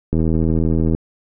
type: click train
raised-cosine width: 3 ms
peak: -6 dBFS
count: 67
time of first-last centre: 0.13-0.949 s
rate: 80.6 Hz
effects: none

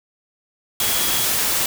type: tone in noise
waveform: sine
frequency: 3322 Hz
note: G#7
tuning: in tune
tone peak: -28 dBFS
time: 0.8-1.25 s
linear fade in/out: 2 ms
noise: white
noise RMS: -20 dBFS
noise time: 0.8-1.66 s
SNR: -11 dB
effects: none

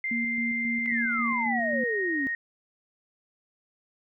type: tone with pitch glide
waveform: sine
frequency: 2093 to 1864.7 Hz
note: C7 to A#6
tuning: 0 to 0 cents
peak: -27 dBFS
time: 0.04-2.35 s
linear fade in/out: 2 ms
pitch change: -200 cents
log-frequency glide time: 1.42-1.62 s
type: tone with tremolo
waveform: sine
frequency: 233.1 Hz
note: A#3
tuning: in tune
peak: -28 dBFS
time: 0.11-1.84 s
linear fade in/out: 5 ms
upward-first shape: square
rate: 3.7 Hz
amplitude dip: 35%
type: exponential sweep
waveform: sine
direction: down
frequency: 2089 to 262.8 Hz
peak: -28 dBFS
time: 0.86-2.27 s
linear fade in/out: 0 ms
effects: none

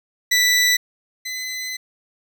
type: tone pair in turn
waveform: 20% pulse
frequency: 1975.5 / 2024 Hz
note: B6 / B6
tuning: 0 / +42 cents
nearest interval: unison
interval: 42 cents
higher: second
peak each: -9 / -21 dBFS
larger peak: first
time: 0.31-0.77 / 1.25-1.77 s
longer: second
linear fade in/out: 10 ms
effects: none

